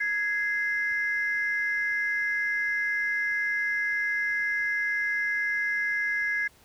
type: tone pair together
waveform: sine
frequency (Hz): 1664 / 2074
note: G#6 / C7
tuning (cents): +3 / -16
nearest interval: major third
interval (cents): 381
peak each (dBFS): -26 / -28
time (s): 0-6.48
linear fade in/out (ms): 10
effects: tanh soft clip ceiling -18 dBFS + pink hiss -58 dBFS RMS until 6.64 s